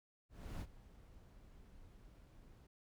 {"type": "noise with ADSR envelope", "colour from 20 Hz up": "brown", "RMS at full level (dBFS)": -42, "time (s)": [0.29, 2.67], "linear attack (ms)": 320, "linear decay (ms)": 51, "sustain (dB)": -18, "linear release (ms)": 6, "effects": []}